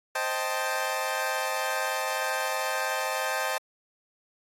20% pulse chord, A half-diminished seventh, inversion first, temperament equal, 523.3 / 622.3 / 784 / 880 Hz, C5 / Eb5 / G5 / A5, 0 / 0 / 0 / 0 cents, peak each -28 dBFS, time 0.15-3.58 s, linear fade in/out 5 ms, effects AAC 48 kbps

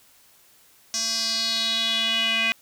square tone with band-pass filter sweep, 225.7 Hz, A3, 44 cents sharp, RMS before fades -24 dBFS, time 0.94-2.52 s, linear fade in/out 0 ms, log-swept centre 5700 to 2500 Hz, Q 5.2, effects white hiss -56 dBFS RMS until 2.61 s

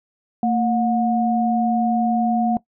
sine tone pair together, 227.7 / 723 Hz, A#3 / F#5, -40 / -40 cents, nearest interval octave + minor sixth, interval 2000 cents, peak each -18 / -20 dBFS, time 0.43-2.57 s, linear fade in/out 2 ms, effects noise-tail reverb RT60 0.1 s tail -19 dB re dry

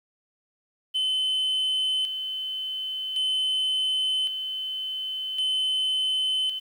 sine tone with tremolo, 3048 Hz, G7, 49 cents flat, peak -20 dBFS, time 0.94-6.6 s, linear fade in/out 20 ms, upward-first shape square, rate 0.45 Hz, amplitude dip 60%, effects tanh soft clip ceiling -21 dBFS + 9-bit

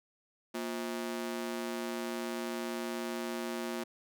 sawtooth ring-modulated tone, 293.7 Hz, D4, in tune, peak -28 dBFS, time 0.54-3.84 s, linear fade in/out 10 ms, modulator 60.2 Hz, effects none

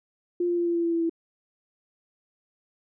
sine tone with pitch steps, 350.6 / 347.8 / 345 / 342.2 / 339.4 / 336.7 / 334 / 331.3 Hz, F4 / F4 / F4 / F4 / F4 / E4 / E4 / E4, +7 / -7 / -21 / -35 / -49 / +37 / +23 / +9 cents, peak -22 dBFS, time 0.4-1.096 s, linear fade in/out 5 ms, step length 87 ms, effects none

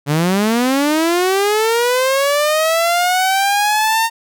sawtooth linear sweep, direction up, 138.8 to 918 Hz, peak -9 dBFS, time 0.06-4.1 s, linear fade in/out 50 ms, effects none

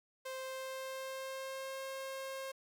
sawtooth tone with pitch glide, 523.3 to 534.9 Hz, C5 to C5, 0 to +38 cents, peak -37 dBFS, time 0.25-2.52 s, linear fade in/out 10 ms, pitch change +38 cents, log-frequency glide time 0.36-1.81 s, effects 11-bit

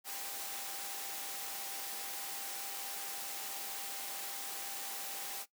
sine tone in noise, 790 Hz, G5, 13 cents sharp, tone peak -51 dBFS, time 0.04-5.46 s, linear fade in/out 50 ms, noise white, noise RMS -42 dBFS, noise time 0.04-5.46 s, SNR -12 dB, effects noise-tail reverb RT60 0.1 s tail -17 dB re dry + high-pass 300 Hz 12 dB/octave

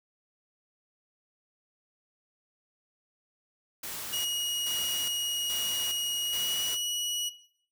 white noise with tremolo, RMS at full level -38 dBFS, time 3.83-6.77 s, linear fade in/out 5 ms, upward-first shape square, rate 1.2 Hz, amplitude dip 65%
sawtooth tone with pitch glide, 2888 to 2920 Hz, F#7 to F#7, -43 to -24 cents, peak -26 dBFS, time 4.12-7.3 s, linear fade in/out 20 ms, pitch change +19 cents, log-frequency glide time 6.21-6.61 s
effects noise-tail reverb RT60 0.6 s tail -17 dB re dry

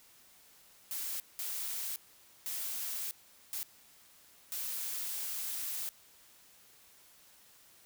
blue noise bursts at uneven times, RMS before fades -38 dBFS, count 5, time 0.91-1.2 / 1.39-1.96 / 2.46-3.11 / 3.53-3.63 / 4.52-5.89 s, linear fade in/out 0 ms, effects white hiss -61 dBFS RMS until 7.85 s

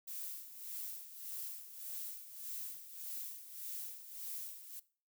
violet noise with tremolo, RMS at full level -43 dBFS, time 0.07-4.8 s, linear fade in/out 10 ms, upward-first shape sine, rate 1.7 Hz, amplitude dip 70%, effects noise-tail reverb RT60 0.4 s tail -19 dB re dry

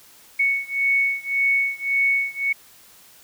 sine beating tone pair, 2217 / 2218.8 Hz, C#7 / C#7, 0 / +1 cents, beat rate 1.8 Hz, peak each -21 / -22 dBFS, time 0.39-2.53 s, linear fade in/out 10 ms, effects white hiss -50 dBFS RMS until 3.23 s

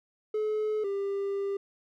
triangle tone pair in turn, 428.4 / 397.2 Hz, A4 / G4, -46 / +23 cents, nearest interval minor second, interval 131 cents, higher first, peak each -24 / -26 dBFS, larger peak first, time 0.34-0.84 / 0.84-1.57 s, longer second, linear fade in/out 5 ms, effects tanh soft clip ceiling -20 dBFS

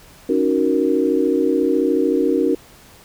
sine chord, D# minor seventh, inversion third, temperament equal, 277.2 / 311.1 / 370 / 466.2 Hz, C#4 / D#4 / F#4 / A#4, 0 / 0 / 0 / 0 cents, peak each -20 dBFS, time 0.29-2.55 s, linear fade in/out 5 ms, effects pink hiss -46 dBFS RMS until 3.04 s

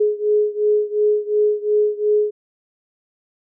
sine beating tone pair, 419.5 / 422.3 Hz, G#4 / G#4, +17 / +29 cents, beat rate 2.8 Hz, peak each -17 / -19 dBFS, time 0-2.31 s, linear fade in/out 10 ms, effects none

